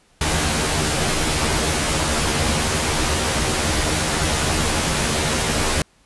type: noise with comb filter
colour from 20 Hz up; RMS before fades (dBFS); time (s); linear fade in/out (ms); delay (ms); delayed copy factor
pink; -20; 0.21-5.82; 2; 13; +1
effects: pink hiss -57 dBFS RMS until 6.05 s + resampled to 24000 Hz